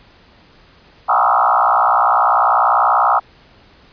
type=tone with frequency modulation; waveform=sine; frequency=1022 Hz; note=C6; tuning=41 cents flat; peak=-10 dBFS; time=1.08-3.2 s; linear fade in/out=20 ms; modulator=60.3 Hz; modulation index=5.3; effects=pink hiss -48 dBFS RMS until 3.92 s + resampled to 11025 Hz